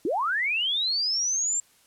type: linear sweep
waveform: sine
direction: up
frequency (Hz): 277.2 to 7459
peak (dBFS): -23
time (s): 0.05-1.6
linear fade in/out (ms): 2
effects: white hiss -60 dBFS RMS until 1.86 s + low-pass 12000 Hz 12 dB/octave